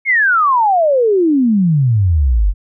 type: exponential sweep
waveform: sine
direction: down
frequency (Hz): 2217 to 43.65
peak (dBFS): -9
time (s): 0.05-2.54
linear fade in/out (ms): 50
effects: none